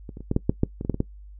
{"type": "clicks", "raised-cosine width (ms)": 3, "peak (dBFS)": [-23, -25, -26, -10, -7, -6, -6, -18, -17, -9, -15, -9], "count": 12, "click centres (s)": [0.092, 0.171, 0.206, 0.314, 0.364, 0.495, 0.634, 0.811, 0.849, 0.897, 0.944, 1.004], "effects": ["noise-tail reverb RT60 0.1 s tail -20 dB re dry", "added 50 Hz sine -41 dBFS peak until 1.39 s"]}